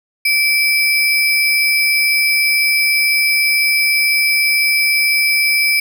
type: tone with sample-and-hold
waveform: sine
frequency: 2322 Hz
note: D7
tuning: 20 cents flat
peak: -11 dBFS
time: 0.25-5.8 s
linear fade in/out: 5 ms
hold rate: 7350 Hz
effects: none